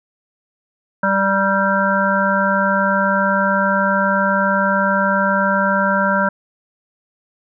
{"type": "harmonic tone with a mistuned harmonic", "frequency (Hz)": 196, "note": "G3", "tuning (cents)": 0, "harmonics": [1, 3, 5, 7, 8], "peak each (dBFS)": [-20, -20, -20, -20, -20], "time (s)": [1.03, 6.29], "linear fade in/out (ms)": 5, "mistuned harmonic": 5, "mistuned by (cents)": -30, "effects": []}